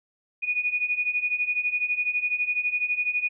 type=beating tone pair; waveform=sine; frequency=2457 / 2469 Hz; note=D#7 / D#7; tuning=-22 / -14 cents; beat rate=12 Hz; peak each=-28 / -25 dBFS; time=0.42-3.29 s; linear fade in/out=20 ms; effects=none